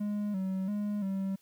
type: tone with pitch steps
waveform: triangle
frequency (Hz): 207.2 / 189.5 / 207 / 193.2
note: G#3 / F#3 / G#3 / G3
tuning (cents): -4 / +42 / -5 / -25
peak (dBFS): -28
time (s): 0-1.36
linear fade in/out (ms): 10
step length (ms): 340
effects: white hiss -67 dBFS RMS until 1.41 s